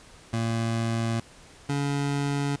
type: tone pair in turn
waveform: 25% pulse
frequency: 114.5 / 141.87 Hz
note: A#2 / C#3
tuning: -31 / +40 cents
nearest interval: major third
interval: 371 cents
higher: second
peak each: -21 dBFS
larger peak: neither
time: 0.33-1.2 / 1.69-2.56 s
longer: neither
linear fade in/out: 5 ms
effects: pink hiss -51 dBFS RMS until 2.6 s + resampled to 22050 Hz